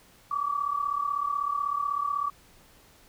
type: tone pair together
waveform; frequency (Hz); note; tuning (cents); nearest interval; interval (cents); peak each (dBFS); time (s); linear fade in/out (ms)
sine; 1138.6 / 1174.7; C#6 / D6; +46 / 0; minor second; 54; -28 / -30; 0.31-2.3; 5
effects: pink hiss -57 dBFS RMS until 3.08 s